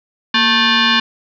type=tone with frequency modulation; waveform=sine; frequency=895 Hz; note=A5; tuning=29 cents sharp; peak=-10 dBFS; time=0.34-1 s; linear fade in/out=5 ms; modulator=662 Hz; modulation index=5; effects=none